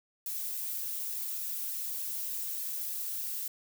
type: noise with flanger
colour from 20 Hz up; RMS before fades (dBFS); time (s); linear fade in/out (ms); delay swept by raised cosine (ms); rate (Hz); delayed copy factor
violet; -36; 0.26-3.48; 2; 1.1 to 3.4; 3.4; +0.55
effects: none